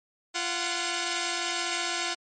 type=tone pair together; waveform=5% pulse; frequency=345.4 / 739 Hz; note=F4 / F#5; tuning=-19 / -2 cents; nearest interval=octave + minor second; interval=1317 cents; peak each=-19 dBFS; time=0.34-2.15 s; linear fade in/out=20 ms; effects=MP3 32 kbps